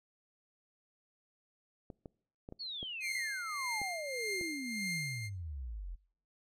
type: clicks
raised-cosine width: 2 ms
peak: -32 dBFS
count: 7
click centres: 1.902 / 2.058 / 2.489 / 2.524 / 2.829 / 3.816 / 4.412 s
type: exponential sweep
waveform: sine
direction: down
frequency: 4531 to 40.22 Hz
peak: -39 dBFS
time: 2.59-5.96 s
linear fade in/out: 20 ms
type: tone with tremolo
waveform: sawtooth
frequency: 2111 Hz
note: C7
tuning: 15 cents sharp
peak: -31 dBFS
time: 3-5.3 s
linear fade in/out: 50 ms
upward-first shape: triangle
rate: 1.7 Hz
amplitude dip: 65%
effects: noise-tail reverb RT60 0.6 s tail -25 dB re dry + low-pass 11000 Hz 12 dB/octave